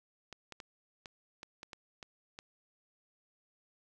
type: clicks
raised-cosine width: 0.2 ms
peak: -28 dBFS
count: 9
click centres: 0.327 / 0.523 / 0.602 / 1.058 / 1.431 / 1.631 / 1.732 / 2.028 / 2.389 s
effects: none